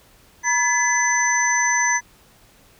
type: tone cluster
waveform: sine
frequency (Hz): 965 / 1710 / 2007 / 6080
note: B5 / A6 / B6 / F#8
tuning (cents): -40 / -50 / +27 / +46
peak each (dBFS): -22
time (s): 0.43-2.01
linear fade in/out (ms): 50
effects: pink hiss -53 dBFS RMS until 2.79 s